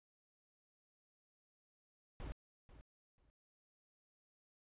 brown noise with echo, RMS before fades -45 dBFS, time 2.2-2.32 s, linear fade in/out 0 ms, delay 490 ms, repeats 2, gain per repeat -14 dB, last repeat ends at 3.3 s, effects resampled to 8000 Hz

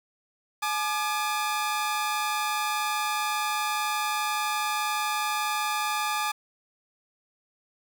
sawtooth tone pair together, 848.3 / 1200 Hz, G#5 / D6, +36 / +37 cents, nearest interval tritone, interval 601 cents, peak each -25 dBFS, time 0.62-6.32 s, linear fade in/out 10 ms, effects 8-bit

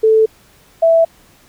sine tone pair in turn, 440 / 659.3 Hz, A4 / E5, 0 / 0 cents, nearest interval perfect fifth, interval 700 cents, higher second, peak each -7 dBFS, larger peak neither, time 0.03-0.26 / 0.82-1.05 s, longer neither, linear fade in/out 10 ms, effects pink hiss -49 dBFS RMS until 1.48 s

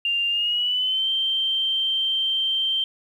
sine tone with pitch glide, 2794 to 3136 Hz, F7 to G7, 0 to 0 cents, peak -20 dBFS, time 0.05-2.84 s, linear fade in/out 2 ms, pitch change +200 cents, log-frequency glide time 0.29-1.09 s, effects 9-bit

